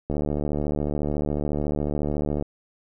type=click train; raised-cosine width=2 ms; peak=-13 dBFS; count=173; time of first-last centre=0.1-2.424 s; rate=74 Hz; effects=none